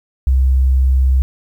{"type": "tone", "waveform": "sine", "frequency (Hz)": 65.41, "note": "C2", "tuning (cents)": 0, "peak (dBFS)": -9, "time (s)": [0.27, 1.22], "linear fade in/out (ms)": 0, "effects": ["8-bit"]}